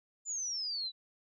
sine exponential sweep, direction down, 7160 to 3903 Hz, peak -34 dBFS, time 0.25-0.92 s, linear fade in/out 50 ms, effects none

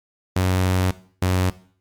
sawtooth tone pair in turn, 92.5 / 92.05 Hz, F#2 / F#2, 0 / -8 cents, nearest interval unison, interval 8 cents, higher first, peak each -13 dBFS, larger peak neither, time 0.36-0.91 / 1.22-1.5 s, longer first, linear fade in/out 5 ms, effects noise-tail reverb RT60 0.5 s tail -17 dB re dry + MP3 96 kbps

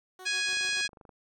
15% pulse tone with tremolo, 371.1 Hz, F#4, 5 cents sharp, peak -37 dBFS, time 0.19-0.81 s, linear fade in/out 2 ms, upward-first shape sine, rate 7 Hz, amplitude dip 80%
harmonic tone, 830.6 Hz, G#5, in tune, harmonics 2 / 3 / 4 / 5 / 6 / 7 / 8 / 9 / 10, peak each -32 / -32 / -36 / -36 / -37 / -41 / -44 / -45 / -43 dBFS, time 0.25-0.88 s, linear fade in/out 20 ms
click train, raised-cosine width 1 ms, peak -37 dBFS, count 16, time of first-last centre 0.49-1.092 s, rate 24.9 Hz
effects none

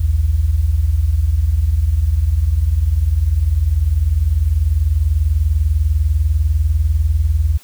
sine tone pair together, 60.1 / 80.22 Hz, B1 / E2, -46 / -47 cents, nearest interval perfect fourth, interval 499 cents, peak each -16 / -13 dBFS, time 0-7.58 s, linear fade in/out 10 ms, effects tanh soft clip ceiling -4 dBFS + white hiss -46 dBFS RMS until 7.63 s

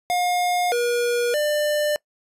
square tone with pitch steps, 714 / 479.8 / 596 Hz, F5 / A#4 / D5, +38 / +50 / +25 cents, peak -20 dBFS, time 0.1-1.96 s, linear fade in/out 0 ms, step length 620 ms, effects noise-tail reverb RT60 0.1 s tail -24 dB re dry + resampled to 32000 Hz

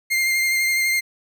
40% pulse tone with vibrato, 2108 Hz, C7, 12 cents sharp, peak -17 dBFS, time 0.1-1.01 s, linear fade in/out 20 ms, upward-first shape sine, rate 12 Hz, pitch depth 17 cents each way, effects none

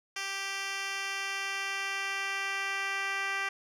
10% pulse tone with band-pass filter sweep, 392 Hz, G4, in tune, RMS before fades -34 dBFS, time 0.16-3.49 s, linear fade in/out 5 ms, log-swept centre 3900 to 2200 Hz, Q 1.1, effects none

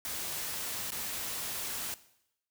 white noise with dropouts, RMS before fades -37 dBFS, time 0.05-1.94 s, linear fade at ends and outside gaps 0 ms, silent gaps 0.905-0.92 s, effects noise-tail reverb RT60 0.8 s tail -17 dB re dry

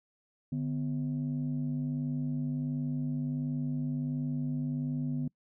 sine tone pair together, 148.3 / 249.7 Hz, D3 / B3, +17 / +19 cents, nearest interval major sixth, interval 902 cents, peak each -31 / -32 dBFS, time 0.52-5.28 s, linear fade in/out 5 ms, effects noise-tail reverb RT60 0.1 s tail -26 dB re dry + tanh soft clip ceiling -25 dBFS

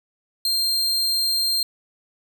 40% pulse tone, 4186 Hz, C8, in tune, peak -18 dBFS, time 0.45-1.63 s, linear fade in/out 2 ms, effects none

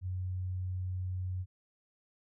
sine tone, 92 Hz, F#2, 9 cents flat, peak -33 dBFS, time 0.01-1.46 s, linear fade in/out 50 ms, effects none

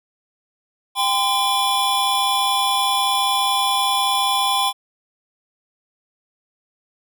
square tone cluster, 793 / 1028 / 3425 Hz, G5 / C6 / A7, +20 / -31 / -47 cents, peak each -22 dBFS, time 0.95-4.73 s, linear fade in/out 50 ms, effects none

